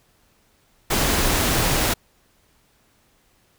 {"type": "noise", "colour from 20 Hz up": "pink", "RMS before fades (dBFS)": -20, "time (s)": [0.9, 1.94], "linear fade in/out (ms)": 10, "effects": ["pink hiss -61 dBFS RMS until 3.58 s"]}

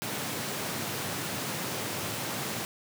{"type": "high-pass noise", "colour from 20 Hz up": "pink", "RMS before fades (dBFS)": -34, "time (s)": [0.02, 2.65], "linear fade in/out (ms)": 0, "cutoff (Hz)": 100, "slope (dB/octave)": 48, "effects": []}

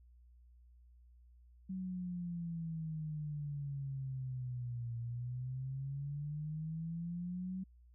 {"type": "exponential two-way sweep", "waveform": "sine", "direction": "down then up", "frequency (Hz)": [189.3, 116.54, 189.3], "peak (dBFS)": -38, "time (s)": [1.69, 7.64], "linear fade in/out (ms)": 10, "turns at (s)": 4.97, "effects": ["added 60 Hz sine -59 dBFS peak until 7.94 s"]}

